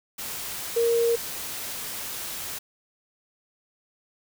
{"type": "tone in noise", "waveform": "sine", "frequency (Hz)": 466.2, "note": "A#4", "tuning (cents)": 0, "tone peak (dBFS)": -19, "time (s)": [0.76, 1.16], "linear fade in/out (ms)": 10, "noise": "white", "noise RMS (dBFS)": -34, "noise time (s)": [0.18, 2.59], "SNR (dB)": 12, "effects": []}